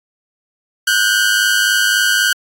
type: tone pair together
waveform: sawtooth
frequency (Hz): 1464.3 / 1568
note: F#6 / G6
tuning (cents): -18 / 0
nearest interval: minor second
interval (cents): 118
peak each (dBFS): -11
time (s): 0.87-2.33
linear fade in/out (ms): 5
effects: AAC 64 kbps